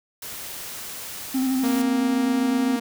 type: noise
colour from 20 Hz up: white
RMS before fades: -35 dBFS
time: 0.22-1.82 s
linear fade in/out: 5 ms
type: tone with vibrato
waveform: triangle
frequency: 261.6 Hz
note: C4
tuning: in tune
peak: -18 dBFS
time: 1.34-2.77 s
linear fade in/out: 10 ms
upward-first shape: square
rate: 12 Hz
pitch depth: 26 cents each way
type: tone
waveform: sawtooth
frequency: 233.7 Hz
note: A#3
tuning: 5 cents sharp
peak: -21 dBFS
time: 1.63-2.8 s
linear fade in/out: 10 ms
effects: none